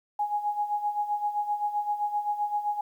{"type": "tone with tremolo", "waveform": "sine", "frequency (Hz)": 830.6, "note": "G#5", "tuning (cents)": 0, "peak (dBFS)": -23, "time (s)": [0.19, 2.81], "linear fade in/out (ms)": 5, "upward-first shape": "sine", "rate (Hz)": 7.7, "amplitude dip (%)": 70, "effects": ["10-bit"]}